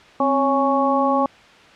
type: harmonic tone with a mistuned harmonic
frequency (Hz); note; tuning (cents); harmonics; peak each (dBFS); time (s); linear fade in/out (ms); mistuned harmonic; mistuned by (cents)
277.2; C#4; 0; 1 / 2 / 3 / 4; -21 / -21 / -21 / -21; 0.2-1.26; 2; 1; -82
effects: white hiss -46 dBFS RMS until 1.75 s + low-pass 3000 Hz 12 dB/octave